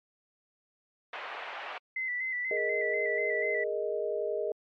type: band-pass noise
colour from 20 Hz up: pink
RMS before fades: -40 dBFS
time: 1.13-1.78 s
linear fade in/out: 2 ms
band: 610 to 2800 Hz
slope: 24 dB/octave
type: tone with vibrato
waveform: sine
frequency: 2011 Hz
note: B6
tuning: 31 cents sharp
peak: -30 dBFS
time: 1.96-3.64 s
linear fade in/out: 5 ms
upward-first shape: square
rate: 4.1 Hz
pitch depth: 38 cents each way
type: chord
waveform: sine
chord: Ab suspended second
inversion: none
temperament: equal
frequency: 415.3 / 466.2 / 622.3 Hz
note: Ab4 / Bb4 / Eb5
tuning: 0 / 0 / 0 cents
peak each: -33 / -34 / -33 dBFS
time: 2.51-4.52 s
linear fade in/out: 2 ms
effects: MP3 64 kbps